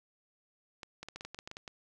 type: clicks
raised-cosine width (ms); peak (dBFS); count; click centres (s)
0.2; -26; 12; 0.832 / 1.03 / 1.086 / 1.16 / 1.209 / 1.25 / 1.346 / 1.389 / 1.475 / 1.514 / 1.569 / 1.678
effects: none